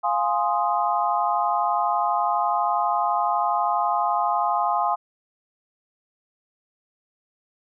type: chord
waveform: sine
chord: F minor seventh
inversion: none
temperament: equal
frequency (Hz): 698.5 / 830.6 / 1046.5 / 1244.5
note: F5 / Ab5 / C6 / Eb6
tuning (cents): 0 / 0 / 0 / 0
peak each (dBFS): -25 / -24 / -25 / -27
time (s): 0.03-4.96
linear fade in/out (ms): 20
effects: none